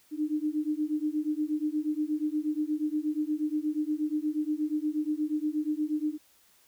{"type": "beating tone pair", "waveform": "sine", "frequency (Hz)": [299.6, 308], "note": ["D4", "D#4"], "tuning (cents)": [35, -17], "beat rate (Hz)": 8.4, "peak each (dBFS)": -30, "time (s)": [0.11, 6.18], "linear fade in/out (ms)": 50, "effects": ["white hiss -63 dBFS RMS until 6.67 s"]}